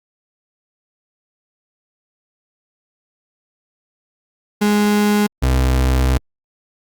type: tone pair in turn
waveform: 35% pulse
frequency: 207.7 / 64.54 Hz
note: G#3 / C2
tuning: 0 / -23 cents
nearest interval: octave + minor sixth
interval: 2023 cents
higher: first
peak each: -11 dBFS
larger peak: neither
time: 4.61-5.27 / 5.42-6.18 s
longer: second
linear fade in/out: 10 ms
effects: Opus 48 kbps